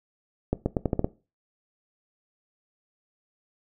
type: accelerating click train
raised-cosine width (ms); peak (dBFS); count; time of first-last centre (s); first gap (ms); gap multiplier
2; -10; 7; 0.53-1.045; 130; 0.83
effects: noise-tail reverb RT60 0.3 s tail -18 dB re dry